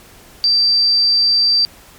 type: tone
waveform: sine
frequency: 4679 Hz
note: D8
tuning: 7 cents flat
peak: -10 dBFS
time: 0.44-1.65 s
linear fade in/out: 0 ms
effects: pink hiss -43 dBFS RMS until 1.98 s + MP3 96 kbps